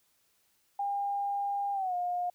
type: tone with pitch glide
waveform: sine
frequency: 804 to 712.2 Hz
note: G5 to F5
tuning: +44 to +34 cents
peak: -29 dBFS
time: 0.79-2.3 s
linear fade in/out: 5 ms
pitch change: -210 cents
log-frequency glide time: 1.73-1.95 s
effects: white hiss -71 dBFS RMS until 2.34 s